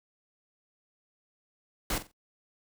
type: noise with echo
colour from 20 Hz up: pink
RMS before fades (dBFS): -30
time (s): 1.9-1.98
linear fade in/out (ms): 2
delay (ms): 45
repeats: 3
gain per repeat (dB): -12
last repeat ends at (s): 2.115
effects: noise-tail reverb RT60 0.1 s tail -22 dB re dry